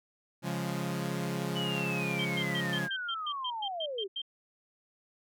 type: chord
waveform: sawtooth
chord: Db major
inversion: none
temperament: equal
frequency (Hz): 138.59 / 174.61 / 207.7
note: Db3 / F3 / Ab3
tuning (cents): 0 / 0 / 0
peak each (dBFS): -32 / -31 / -34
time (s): 0.42-2.89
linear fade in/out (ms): 50
type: linear sweep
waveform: sine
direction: down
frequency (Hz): 2988 to 367.6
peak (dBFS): -34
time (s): 1.55-4.08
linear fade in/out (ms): 20
type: tone bursts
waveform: sine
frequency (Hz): 3160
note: G7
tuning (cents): +13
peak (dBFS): -33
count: 12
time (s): 2.19-4.218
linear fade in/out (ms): 5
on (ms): 59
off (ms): 120
effects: none